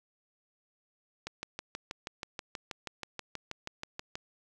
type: click train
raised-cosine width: 0.2 ms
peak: -20 dBFS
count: 19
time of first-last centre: 1.27-4.155 s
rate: 6.24 Hz
effects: none